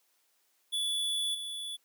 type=tone with level steps; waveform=square; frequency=3439 Hz; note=A7; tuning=40 cents flat; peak=-30 / -37 dBFS; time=0.72-1.77 s; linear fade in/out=20 ms; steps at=1.34 s; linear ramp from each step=10 ms; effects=white hiss -72 dBFS RMS until 1.84 s + high-pass 300 Hz 12 dB/octave